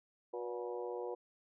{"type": "harmonic tone with a mistuned harmonic", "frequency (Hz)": 121.1, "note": "B2", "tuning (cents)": -34, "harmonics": [3, 4, 5, 6, 7, 8], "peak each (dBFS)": [-43, -41, -49, -50, -52, -51], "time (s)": [0.33, 1.15], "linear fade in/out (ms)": 10, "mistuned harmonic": 5, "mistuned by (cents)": -71, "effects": []}